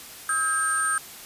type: tone cluster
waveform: sine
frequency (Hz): 1285 / 1599 / 8740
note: E6 / G6 / C#9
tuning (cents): -45 / +34 / -26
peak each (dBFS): -26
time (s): 0.29-0.98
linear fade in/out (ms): 2
effects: white hiss -42 dBFS RMS until 1.25 s + resampled to 32000 Hz

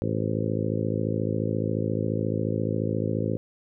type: harmonic tone with a mistuned harmonic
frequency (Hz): 54.3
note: A1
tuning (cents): -22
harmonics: 2 / 3 / 4 / 5 / 6 / 7 / 8 / 9 / 10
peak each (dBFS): -29 / -31 / -32 / -33 / -34 / -34 / -35 / -36 / -36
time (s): 0.02-3.37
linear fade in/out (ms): 0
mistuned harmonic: 10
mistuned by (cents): -52
effects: none

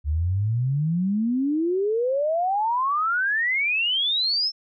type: exponential sweep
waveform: sine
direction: up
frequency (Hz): 71.1 to 5380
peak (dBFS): -20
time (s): 0.04-4.52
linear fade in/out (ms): 50
effects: none

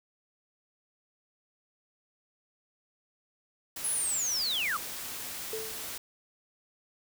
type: noise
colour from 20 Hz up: white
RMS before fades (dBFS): -39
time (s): 3.76-5.98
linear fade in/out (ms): 5
type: linear sweep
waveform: sine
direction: down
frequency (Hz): 10860 to 1101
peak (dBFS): -28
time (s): 3.84-4.77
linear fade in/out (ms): 5
type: tone with exponential decay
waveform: sine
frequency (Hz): 440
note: A4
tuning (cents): 0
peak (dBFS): -31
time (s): 5.53-5.95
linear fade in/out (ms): 2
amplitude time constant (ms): 91
effects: none

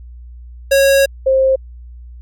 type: tone pair in turn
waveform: square / sine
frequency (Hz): 549 / 529.8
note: C#5 / C5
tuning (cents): -17 / +22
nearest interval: minor second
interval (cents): 61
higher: first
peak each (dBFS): -9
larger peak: neither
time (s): 0.71-1.06 / 1.26-1.56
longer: first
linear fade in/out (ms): 10
effects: added 60 Hz sine -32 dBFS peak until 2.21 s

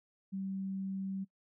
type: tone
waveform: sine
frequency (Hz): 192.8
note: G3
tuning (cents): -28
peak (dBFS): -35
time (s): 0.32-1.25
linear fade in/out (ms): 20
effects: noise-tail reverb RT60 0.1 s tail -23 dB re dry

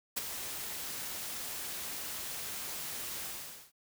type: noise with ADSR envelope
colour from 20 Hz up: white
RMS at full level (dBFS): -31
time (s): 0.16-3.72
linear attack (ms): 16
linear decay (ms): 18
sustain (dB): -9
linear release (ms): 470
effects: none

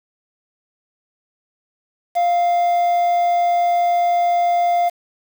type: tone with quantisation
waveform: triangle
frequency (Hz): 698.5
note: F5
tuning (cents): 0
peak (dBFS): -12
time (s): 2.15-4.9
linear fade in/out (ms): 20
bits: 6
effects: none

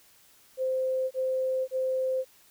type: tone bursts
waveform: sine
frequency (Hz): 520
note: C5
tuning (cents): -11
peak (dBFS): -25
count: 3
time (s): 0.57-2.248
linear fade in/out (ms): 50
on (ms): 540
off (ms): 29
effects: white hiss -59 dBFS RMS until 2.5 s

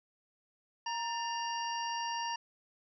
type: harmonic tone with a mistuned harmonic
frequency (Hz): 936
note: A#5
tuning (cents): +7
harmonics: 1 / 2 / 3 / 5 / 6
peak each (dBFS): -35 / -44 / -42 / -46 / -45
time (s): 0.86-2.36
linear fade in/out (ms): 5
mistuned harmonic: 2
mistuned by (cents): -76
effects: none

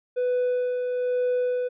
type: tone with tremolo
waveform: triangle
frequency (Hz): 496.9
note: B4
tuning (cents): +11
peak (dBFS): -18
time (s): 0.16-1.69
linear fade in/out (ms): 20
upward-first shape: sine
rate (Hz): 1.1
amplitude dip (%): 40
effects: tanh soft clip ceiling -15 dBFS + resampled to 8000 Hz

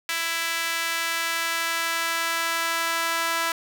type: tone with high-pass filter sweep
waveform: sawtooth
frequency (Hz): 331.8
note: E4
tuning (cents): +11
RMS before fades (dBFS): -26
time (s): 0.09-3.52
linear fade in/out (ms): 2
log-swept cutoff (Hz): 1900 to 1200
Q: 1.3
effects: none

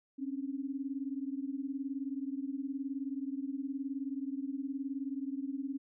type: beating tone pair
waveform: sine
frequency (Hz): 266.6 / 285.6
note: C4 / D4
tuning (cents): +33 / -48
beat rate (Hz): 19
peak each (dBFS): -37 / -39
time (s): 0.18-5.78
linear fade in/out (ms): 20
effects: none

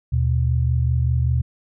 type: tone pair together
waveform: sine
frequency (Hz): 77.4 / 122.54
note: D#2 / B2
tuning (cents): -9 / -13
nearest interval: minor sixth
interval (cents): 796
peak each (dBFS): -19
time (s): 0.12-1.42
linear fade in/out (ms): 10
effects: none

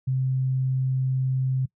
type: tone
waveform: sine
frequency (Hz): 130.81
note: C3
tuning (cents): 0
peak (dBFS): -21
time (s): 0.07-1.66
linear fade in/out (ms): 10
effects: noise-tail reverb RT60 0.1 s tail -22 dB re dry

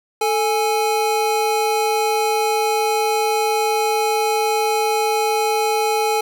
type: tone pair together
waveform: square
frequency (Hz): 440 / 831.6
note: A4 / G#5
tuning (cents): 0 / +2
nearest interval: major seventh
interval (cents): 1102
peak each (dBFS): -20 / -20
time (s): 0.21-6.21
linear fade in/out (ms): 5
effects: 9-bit

